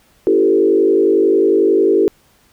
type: tone with frequency modulation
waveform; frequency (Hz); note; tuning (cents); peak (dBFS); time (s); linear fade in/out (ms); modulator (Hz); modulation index
sine; 388.6; G4; -15; -9; 0.27-2.08; 0; 51.1; 1.3
effects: pink hiss -54 dBFS RMS until 2.52 s